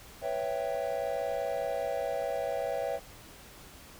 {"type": "chord", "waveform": "triangle", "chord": "C# half-diminished seventh", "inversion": "third", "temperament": "equal", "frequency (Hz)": [493.9, 554.4, 659.3, 784], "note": ["B4", "C#5", "E5", "G5"], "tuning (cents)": [0, 0, 0, 0], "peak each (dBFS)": [-35, -32, -33, -36], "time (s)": [0.21, 3], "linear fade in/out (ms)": 50, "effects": ["pink hiss -51 dBFS RMS until 3.99 s"]}